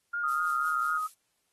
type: tone with vibrato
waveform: sine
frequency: 1396.9 Hz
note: F6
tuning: in tune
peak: -29 dBFS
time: 0.13-0.98 s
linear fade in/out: 10 ms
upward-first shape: sine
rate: 4.1 Hz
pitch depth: 30 cents each way
type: tone with pitch glide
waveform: sine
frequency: 1244.5 to 1254.6 Hz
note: D#6 to D#6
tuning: 0 to +14 cents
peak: -28 dBFS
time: 0.23-1.07 s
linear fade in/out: 10 ms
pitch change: +14 cents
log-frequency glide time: 0.56-0.63 s
type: noise with tremolo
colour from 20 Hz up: violet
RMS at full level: -42 dBFS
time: 0.28-1.14 s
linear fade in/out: 5 ms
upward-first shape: triangle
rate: 5.6 Hz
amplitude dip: 70%
effects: white hiss -75 dBFS RMS until 1.52 s + AAC 32 kbps